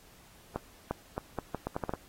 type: accelerating click train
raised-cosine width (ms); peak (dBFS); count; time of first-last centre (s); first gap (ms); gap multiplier
1; -18; 10; 0.56-1.937; 350; 0.77
effects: pink hiss -58 dBFS RMS until 2.08 s + AAC 48 kbps